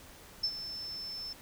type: tone with ADSR envelope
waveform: sine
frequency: 5290 Hz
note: E8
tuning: 5 cents sharp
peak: -26 dBFS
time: 0.43-1.33 s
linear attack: 10 ms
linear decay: 62 ms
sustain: -12 dB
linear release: 4 ms
effects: pink hiss -53 dBFS RMS until 1.41 s